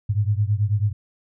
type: beating tone pair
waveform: sine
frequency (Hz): 100.7 / 109.9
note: G2 / A2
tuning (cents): +47 / -2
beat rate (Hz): 9.2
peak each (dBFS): -20 / -22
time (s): 0.09-0.93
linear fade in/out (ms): 10
effects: none